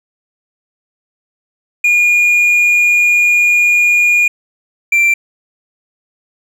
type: tone pair in turn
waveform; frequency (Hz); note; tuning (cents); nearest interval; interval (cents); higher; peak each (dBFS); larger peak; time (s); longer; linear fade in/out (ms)
triangle; 2432 / 2356; D#7 / D7; -40 / +5; minor second; 55; first; -6; neither; 1.84-4.28 / 4.92-5.14; first; 5
effects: none